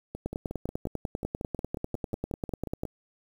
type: two click trains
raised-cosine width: 2 ms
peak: -17 / -22 dBFS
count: 27 / 16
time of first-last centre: 0.26-2.834 / 0.15-2.853 s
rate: 10.1 / 5.55 Hz
effects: 8-bit